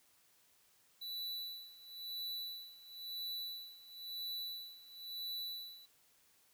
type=tone with tremolo; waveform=square; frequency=3962 Hz; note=B7; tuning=5 cents sharp; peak=-40 dBFS; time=1.01-5.86 s; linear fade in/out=10 ms; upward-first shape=sine; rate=0.98 Hz; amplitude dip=85%; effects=white hiss -70 dBFS RMS until 6.53 s